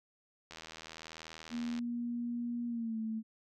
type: click train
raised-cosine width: 0.2 ms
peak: -29 dBFS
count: 104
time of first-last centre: 0.51-1.79 s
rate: 80.5 Hz
type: tone with pitch glide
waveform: sine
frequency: 238.5 to 221.2 Hz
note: A#3 to A3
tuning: +40 to +9 cents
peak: -34 dBFS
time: 1.5-3.23 s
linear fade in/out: 50 ms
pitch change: -131 cents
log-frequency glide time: 2.67-2.98 s
effects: none